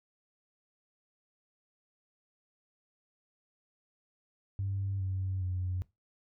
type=tone with pitch steps; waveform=sine; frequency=98 / 94.61 / 91.33 Hz; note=G2 / F#2 / F#2; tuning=0 / +39 / -22 cents; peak=-30 dBFS; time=4.59-5.82 s; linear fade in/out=0 ms; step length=410 ms; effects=noise-tail reverb RT60 0.2 s tail -19 dB re dry + tanh soft clip ceiling -26 dBFS